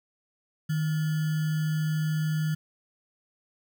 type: tone with sample-and-hold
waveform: sine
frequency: 155.56 Hz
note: D#3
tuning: in tune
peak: -24 dBFS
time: 0.69-2.55 s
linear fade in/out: 10 ms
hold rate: 1575 Hz
effects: none